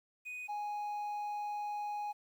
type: tone pair in turn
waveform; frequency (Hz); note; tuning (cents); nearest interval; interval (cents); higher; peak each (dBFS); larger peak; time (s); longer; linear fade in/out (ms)
triangle; 2489 / 830.6; D#7 / G#5; 0 / 0; octave + perfect fifth; 1900; first; -39 / -34; second; 0.25-0.48 / 0.48-2.13; second; 20
effects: 11-bit